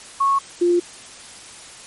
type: tone pair in turn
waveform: sine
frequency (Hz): 1101 / 349.6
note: C#6 / F4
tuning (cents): -12 / +2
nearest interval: octave + minor sixth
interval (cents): 1986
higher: first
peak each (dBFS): -14 / -13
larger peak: second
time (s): 0.2-0.39 / 0.61-0.8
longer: neither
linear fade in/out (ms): 10
effects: white hiss -40 dBFS RMS until 1.86 s + MP3 48 kbps